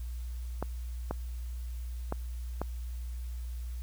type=clicks; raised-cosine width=1 ms; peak=-18 dBFS; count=4; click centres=0.626 / 1.11 / 2.124 / 2.616 s; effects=added 60 Hz sine -35 dBFS peak until 3.82 s + white hiss -58 dBFS RMS until 3.82 s